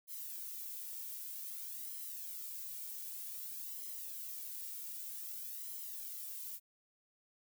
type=noise with flanger; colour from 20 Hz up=violet; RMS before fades=-45 dBFS; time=0.07-6.6 s; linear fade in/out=50 ms; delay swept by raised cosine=0.97 to 2.17 ms; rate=0.53 Hz; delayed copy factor=+0.65; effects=none